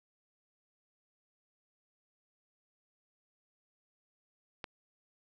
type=click; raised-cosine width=0.3 ms; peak=-23 dBFS; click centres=4.642 s; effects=none